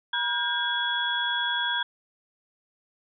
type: tone cluster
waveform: sine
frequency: 959 / 1432 / 1602 / 3356 Hz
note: A#5 / F6 / G6 / G#7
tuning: +49 / +43 / +37 / +17 cents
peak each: -31 / -37 / -28 / -28 dBFS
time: 0.13-1.83 s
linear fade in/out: 5 ms
effects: none